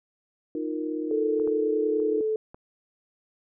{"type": "chord", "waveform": "sine", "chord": "Eb suspended second", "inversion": "none", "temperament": "equal", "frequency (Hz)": [311.1, 349.2, 466.2], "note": ["Eb4", "F4", "Bb4"], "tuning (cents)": [0, 0, 0], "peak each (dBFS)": [-29, -34, -34], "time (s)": [0.55, 2.21], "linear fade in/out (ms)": 2}
{"type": "tone with pitch glide", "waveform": "sine", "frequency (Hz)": [440, 435.2], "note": ["A4", "A4"], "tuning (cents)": [0, -19], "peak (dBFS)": -23, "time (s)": [1.11, 2.36], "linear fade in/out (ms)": 2, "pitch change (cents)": -19, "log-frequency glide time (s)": [1.4, 1.85]}
{"type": "clicks", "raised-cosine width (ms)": 1, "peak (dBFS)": [-32, -28, -38, -30], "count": 4, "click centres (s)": [1.398, 1.475, 2.001, 2.545]}
{"effects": []}